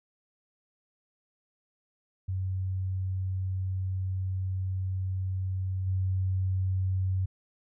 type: tone with level steps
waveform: sine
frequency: 94 Hz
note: F#2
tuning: 28 cents sharp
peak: -28 / -25 dBFS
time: 2.28-7.26 s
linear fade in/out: 10 ms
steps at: 5.86 s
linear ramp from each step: 20 ms
effects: none